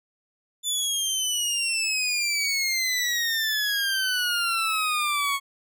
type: exponential sweep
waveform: 20% pulse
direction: down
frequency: 3520 to 1100 Hz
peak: -18 dBFS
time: 0.63-5.4 s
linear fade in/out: 50 ms
effects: none